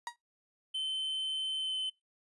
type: tone with exponential decay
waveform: 35% pulse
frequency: 951 Hz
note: A#5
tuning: 34 cents sharp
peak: -31 dBFS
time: 0.07-0.16 s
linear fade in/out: 1 ms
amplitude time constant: 19 ms
type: tone with pitch glide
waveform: triangle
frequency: 3074 to 3055 Hz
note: G7 to G7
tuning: -35 to -45 cents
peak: -31 dBFS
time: 0.74-1.9 s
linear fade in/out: 10 ms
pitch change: -10 cents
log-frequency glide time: 1.59-1.76 s
effects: noise-tail reverb RT60 0.2 s tail -23 dB re dry + resampled to 24000 Hz